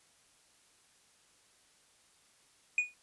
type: tone with exponential decay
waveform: triangle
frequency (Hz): 2463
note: D#7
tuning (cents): -18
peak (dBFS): -21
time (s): 2.78-2.94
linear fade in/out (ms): 2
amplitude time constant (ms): 33
effects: white hiss -66 dBFS RMS until 3.02 s + resampled to 24000 Hz